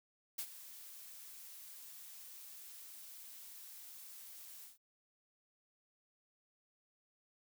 blue noise with ADSR envelope, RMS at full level -39 dBFS, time 0.38-4.78 s, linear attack 10 ms, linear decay 67 ms, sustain -14 dB, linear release 140 ms, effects none

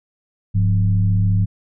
sine tone with frequency modulation, 101.6 Hz, G#2, 38 cents flat, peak -13 dBFS, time 0.54-1.46 s, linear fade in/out 20 ms, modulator 74.3 Hz, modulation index 0.67, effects none

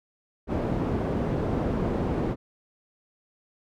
white low-pass noise, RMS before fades -27 dBFS, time 0.47-2.36 s, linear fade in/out 50 ms, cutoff 390 Hz, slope 12 dB/octave, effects none

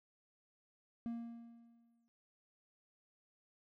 triangle tone with exponential decay, 233.1 Hz, A#3, in tune, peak -35 dBFS, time 1.06-2.08 s, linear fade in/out 0 ms, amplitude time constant 220 ms, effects none

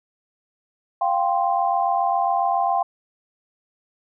sine chord, F suspended second, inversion none, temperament just, 698.5 / 785.8 / 1047.7 Hz, F5 / G5 / C6, 0 / +4 / +2 cents, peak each -22 / -21 / -25 dBFS, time 1.01-2.83 s, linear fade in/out 5 ms, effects none

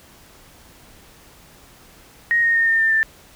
sine tone with pitch steps, 1873 / 1853.6 / 1834.5 / 1815.5 / 1796.7 / 1778.1 Hz, A#6 / A#6 / A#6 / A#6 / A6 / A6, +8 / -10 / -28 / -46 / +36 / +18 cents, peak -14 dBFS, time 2.31-3.03 s, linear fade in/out 0 ms, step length 120 ms, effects pink hiss -48 dBFS RMS until 3.35 s

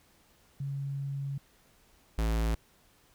sine / square tone pair in turn, 138.9 / 55.38 Hz, C#3 / A1, +4 / +12 cents, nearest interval octave + major third, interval 1592 cents, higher first, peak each -32 / -27 dBFS, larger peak second, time 0.6-1.38 / 2.18-2.55 s, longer first, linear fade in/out 5 ms, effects pink hiss -64 dBFS RMS until 3.14 s

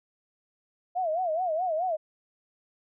sine tone with vibrato, 681 Hz, F5, 44 cents flat, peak -25 dBFS, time 0.95-1.97 s, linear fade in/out 20 ms, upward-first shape sine, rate 4.7 Hz, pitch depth 170 cents each way, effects none

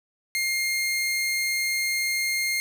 sawtooth tone, 2123 Hz, C7, 25 cents sharp, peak -20 dBFS, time 0.35-2.6 s, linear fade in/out 0 ms, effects 9-bit

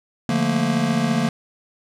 square chord, Bb major seventh, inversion first, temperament just, 145.68 / 174.81 / 218.5 / 233.1 Hz, D3 / F3 / A3 / Bb3, -14 / +2 / -12 / 0 cents, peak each -26 / -26 / -25 / -22 dBFS, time 0.29-1.29 s, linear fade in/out 2 ms, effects low-pass 8000 Hz 12 dB/octave + 9-bit

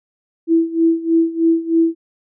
sine tone with tremolo, 329.6 Hz, E4, in tune, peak -9 dBFS, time 0.47-1.95 s, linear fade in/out 50 ms, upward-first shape sine, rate 3.2 Hz, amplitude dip 85%, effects none

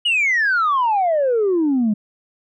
sine exponential sweep, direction down, 2960 to 202.8 Hz, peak -13 dBFS, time 0.05-1.94 s, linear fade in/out 10 ms, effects tanh soft clip ceiling -12 dBFS

